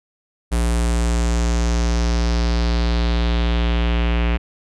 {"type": "tone with low-pass filter sweep", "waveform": "square", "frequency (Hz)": 58.4, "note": "A#1", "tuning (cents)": 4, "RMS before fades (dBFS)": -18, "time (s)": [0.51, 4.38], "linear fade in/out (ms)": 20, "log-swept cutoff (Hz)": [9700, 2600], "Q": 2.7, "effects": []}